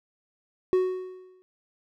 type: tone with exponential decay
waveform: triangle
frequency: 370 Hz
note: F#4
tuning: in tune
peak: -15 dBFS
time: 0.73-1.42 s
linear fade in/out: 0 ms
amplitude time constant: 150 ms
effects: none